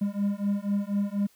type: beating tone pair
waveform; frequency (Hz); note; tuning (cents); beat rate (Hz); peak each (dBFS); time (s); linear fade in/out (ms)
triangle; 200 / 204.1; G3 / G#3; +35 / -30; 4.1; -26; 0.01-1.27; 10
effects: white hiss -62 dBFS RMS until 1.35 s